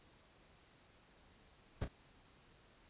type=noise with echo; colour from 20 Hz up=brown; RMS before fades=-37 dBFS; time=1.81-1.85 s; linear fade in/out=10 ms; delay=32 ms; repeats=1; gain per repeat=-10 dB; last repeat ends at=1.882 s; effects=pink hiss -66 dBFS RMS until 2.89 s + resampled to 8000 Hz